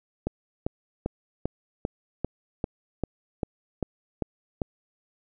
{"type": "click train", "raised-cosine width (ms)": 2, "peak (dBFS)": -13, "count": 12, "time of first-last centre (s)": [0.27, 4.618], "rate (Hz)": 2.53, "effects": []}